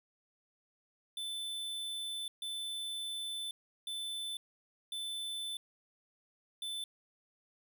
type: tone bursts at uneven times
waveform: square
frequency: 3520 Hz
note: A7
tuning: in tune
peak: -38 dBFS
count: 5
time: 1.17-2.28 / 2.42-3.51 / 3.87-4.37 / 4.92-5.57 / 6.62-6.84 s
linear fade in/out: 2 ms
effects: none